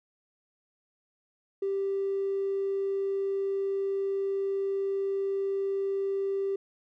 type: tone with tanh clipping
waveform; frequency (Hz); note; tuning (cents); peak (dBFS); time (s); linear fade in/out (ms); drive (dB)
triangle; 392.2; G4; +1; -26; 1.62-6.56; 5; 1
effects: none